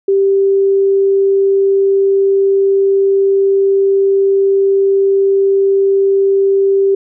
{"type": "tone", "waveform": "sine", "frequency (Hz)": 392, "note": "G4", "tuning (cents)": 0, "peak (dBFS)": -8, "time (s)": [0.08, 6.95], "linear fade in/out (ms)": 5, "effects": []}